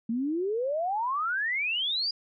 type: exponential sweep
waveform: sine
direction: up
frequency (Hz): 220.5 to 4932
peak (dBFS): -26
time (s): 0.09-2.11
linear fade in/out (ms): 5
effects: none